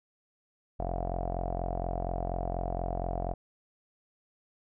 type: tone with low-pass filter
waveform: sawtooth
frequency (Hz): 44.19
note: F1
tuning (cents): +21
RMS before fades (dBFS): -33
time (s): 0.79-3.34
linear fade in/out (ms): 10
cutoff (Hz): 700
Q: 9.6
effects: none